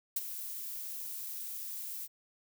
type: noise with ADSR envelope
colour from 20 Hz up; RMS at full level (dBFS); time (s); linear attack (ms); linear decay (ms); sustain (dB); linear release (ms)
violet; -30; 0.16-2.08; 5; 31; -11; 37
effects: none